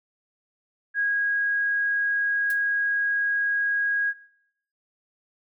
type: tone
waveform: sine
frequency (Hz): 1644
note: G#6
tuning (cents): -18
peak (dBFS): -21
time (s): 0.94-4.14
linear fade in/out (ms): 50
type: noise with exponential decay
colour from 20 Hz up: blue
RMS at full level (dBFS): -34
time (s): 2.5-2.59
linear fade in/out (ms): 2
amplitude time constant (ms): 18
effects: noise-tail reverb RT60 0.7 s tail -18 dB re dry